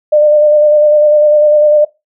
sine tone with vibrato, 599 Hz, D5, 34 cents sharp, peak -4 dBFS, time 0.12-1.85 s, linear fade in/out 10 ms, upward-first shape square, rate 10 Hz, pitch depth 18 cents each way, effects noise-tail reverb RT60 0.2 s tail -17 dB re dry

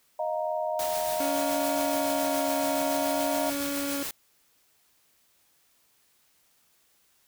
sine chord, Eb suspended second, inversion none, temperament equal with one note detuned, 622.3 / 704.9 / 932.3 Hz, Eb5 / F5 / Bb5, 0 / +16 / 0 cents, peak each -29 / -32 / -34 dBFS, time 0.19-3.5 s, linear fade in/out 5 ms
white noise with tremolo, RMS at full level -34 dBFS, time 0.79-4.11 s, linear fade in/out 2 ms, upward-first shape sine, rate 7.1 Hz, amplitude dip 30%
30% pulse tone with vibrato, 280.9 Hz, C#4, 23 cents sharp, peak -27 dBFS, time 1.2-4.03 s, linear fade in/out 2 ms, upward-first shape sine, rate 0.54 Hz, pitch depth 11 cents each way
effects white hiss -66 dBFS RMS until 7.27 s

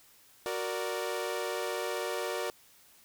sawtooth chord, Gb augmented, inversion none, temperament equal, 370 / 466.2 / 587.3 Hz, Gb4 / Bb4 / D5, 0 / 0 / 0 cents, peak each -33 / -32 / -33 dBFS, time 0.46-2.5 s, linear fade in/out 0 ms, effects white hiss -60 dBFS RMS until 3.04 s

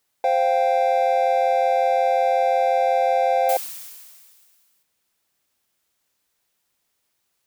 triangle chord, C suspended fourth, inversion none, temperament equal, 523.3 / 698.5 / 784 Hz, C5 / F5 / G5, 0 / 0 / 0 cents, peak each -19 dBFS, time 0.24-3.57 s, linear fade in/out 2 ms
blue noise with exponential decay, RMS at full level -28 dBFS, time 3.49-4.83 s, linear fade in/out 2 ms, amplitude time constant 290 ms
effects white hiss -73 dBFS RMS until 7.46 s

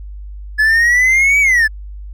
triangle exponential two-way sweep, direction up then down, 1708 to 2302 to 1708 Hz, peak -7 dBFS, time 0.58-1.68 s, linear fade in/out 20 ms, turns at 1.4 s, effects added 50 Hz sine -27 dBFS peak until 2.13 s

